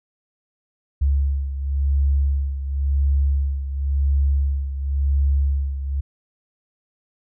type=beating tone pair; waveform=sine; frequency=69.3 / 70.24 Hz; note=C#2 / C#2; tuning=0 / +23 cents; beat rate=0.94 Hz; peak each=-18 / -24 dBFS; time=1.01-6.01 s; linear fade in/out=10 ms; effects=none